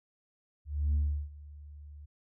sine tone with ADSR envelope, 73.42 Hz, D2, in tune, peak -22 dBFS, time 0.65-2.06 s, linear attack 290 ms, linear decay 350 ms, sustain -23 dB, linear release 12 ms, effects tanh soft clip ceiling -23 dBFS

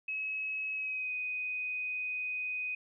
sine tone with pitch glide, 2567 to 2498 Hz, E7 to D#7, -47 to +6 cents, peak -33 dBFS, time 0.08-2.75 s, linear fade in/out 5 ms, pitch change -47 cents, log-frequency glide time 0.74-1.13 s, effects none

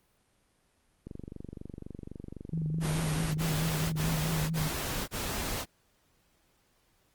click train, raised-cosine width 3 ms, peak -28 dBFS, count 77, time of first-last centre 1.07-4.25 s, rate 23.9 Hz
sine tone with vibrato, 158.1 Hz, D#3, 28 cents sharp, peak -29 dBFS, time 2.52-4.69 s, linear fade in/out 20 ms, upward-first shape triangle, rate 4.6 Hz, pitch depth 67 cents each way
pink noise bursts, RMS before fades -34 dBFS, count 5, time 2.8-5.658 s, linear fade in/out 50 ms, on 550 ms, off 27 ms
effects pink hiss -70 dBFS RMS until 7.14 s + Opus 32 kbps

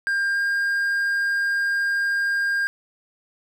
triangle tone pair in turn, 1600 / 1608.1 Hz, G6 / G6, +35 / +44 cents, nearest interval unison, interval 9 cents, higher second, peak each -18 dBFS, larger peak neither, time 0.07-0.35 / 0.35-2.67 s, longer second, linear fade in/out 0 ms, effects none

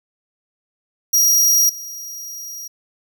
sawtooth tone with level steps, 5710 Hz, F8, 37 cents sharp, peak -9 / -27 dBFS, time 1.13-2.68 s, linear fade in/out 10 ms, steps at 1.69 s, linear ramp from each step 5 ms, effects none

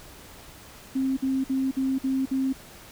sine tone bursts, 265.5 Hz, C4, 25 cents sharp, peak -22 dBFS, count 6, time 0.95-2.53 s, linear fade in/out 10 ms, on 220 ms, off 52 ms, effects pink hiss -47 dBFS RMS until 2.91 s

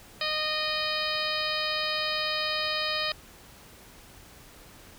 harmonic tone with a mistuned harmonic, 616 Hz, D#5, 17 cents flat, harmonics 1 / 2 / 3 / 4 / 5 / 6 / 7 / 8, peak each -35 / -35 / -35 / -35 / -35 / -35 / -35 / -35 dBFS, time 0.21-3.12 s, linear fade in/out 2 ms, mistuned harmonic 6, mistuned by +52 cents, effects pink hiss -51 dBFS RMS until 4.98 s

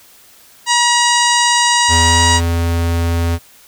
harmonic tone, 957 Hz, A#5, 45 cents sharp, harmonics 1 / 2 / 3 / 4 / 5 / 6 / 7 / 8 / 9, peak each -14 / -17 / -19 / -20 / -21 / -22 / -22 / -23 / -24 dBFS, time 0.66-2.41 s, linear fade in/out 50 ms
square tone with pitch glide, 83.2 to 84.51 Hz, E2 to E2, +17 to +44 cents, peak -14 dBFS, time 1.88-3.39 s, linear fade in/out 50 ms, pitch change +27 cents, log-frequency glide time 2.05-2.21 s
effects white hiss -45 dBFS RMS until 3.67 s

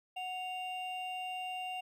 triangle tone pair together, 737.5 / 2786 Hz, F#5 / F7, -6 / -5 cents, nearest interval octave + major seventh, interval 2301 cents, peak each -37 / -40 dBFS, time 0.16-1.81 s, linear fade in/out 10 ms, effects none

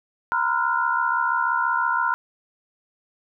sine tone cluster, 943 / 1018 / 1377 / 1443 Hz, A#5 / C6 / F6 / F#6, +20 / -48 / -25 / -44 cents, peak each -25 dBFS, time 0.32-2.14 s, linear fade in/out 0 ms, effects none

